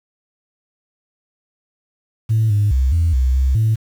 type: tone with pitch steps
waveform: sine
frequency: 110.8 / 103.3 / 65.4 / 83.3 / 64.2 / 65.9 / 110.4 Hz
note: A2 / G#2 / C2 / E2 / C2 / C2 / A2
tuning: +13 / -9 / 0 / +19 / -32 / +13 / +6 cents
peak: -11 dBFS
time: 2.29-3.76 s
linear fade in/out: 20 ms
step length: 210 ms
effects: tanh soft clip ceiling -9 dBFS + 7-bit